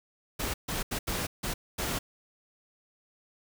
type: noise bursts at uneven times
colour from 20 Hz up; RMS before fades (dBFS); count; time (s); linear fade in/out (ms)
pink; -32; 6; 0.39-0.54 / 0.68-0.83 / 0.91-0.99 / 1.07-1.27 / 1.43-1.54 / 1.78-1.99; 10
effects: none